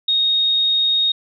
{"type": "tone", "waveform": "sine", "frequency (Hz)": 3729, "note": "A#7", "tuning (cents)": 0, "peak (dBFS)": -14, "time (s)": [0.08, 1.12], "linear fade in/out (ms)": 5, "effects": []}